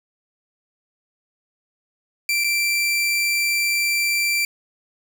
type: tone with dropouts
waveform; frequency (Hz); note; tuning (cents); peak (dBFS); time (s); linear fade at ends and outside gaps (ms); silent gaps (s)
sawtooth; 2349; D7; 0; -15; 2.29-4.45; 2; 2.439-2.443
effects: none